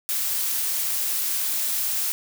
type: noise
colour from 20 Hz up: blue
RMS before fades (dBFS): -25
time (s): 0.09-2.12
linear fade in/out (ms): 0
effects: none